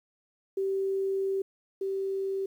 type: tone pair in turn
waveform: sine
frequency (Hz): 387.8 / 387.8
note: G4 / G4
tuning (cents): -19 / -19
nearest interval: unison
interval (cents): 0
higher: neither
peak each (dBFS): -26 / -28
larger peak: first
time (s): 0.57-1.42 / 1.81-2.46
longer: first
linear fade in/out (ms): 5
effects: 10-bit